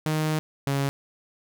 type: tone pair in turn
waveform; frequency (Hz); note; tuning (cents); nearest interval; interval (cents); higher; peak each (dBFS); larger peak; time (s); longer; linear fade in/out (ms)
sawtooth; 155.3 / 138.84; D#3 / C#3; -3 / +3; major second; 194; first; -19; neither; 0.06-0.39 / 0.67-0.89; first; 0
effects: none